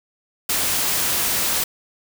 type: noise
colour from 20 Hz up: white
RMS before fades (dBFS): -21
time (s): 0.49-1.64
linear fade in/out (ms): 5
effects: none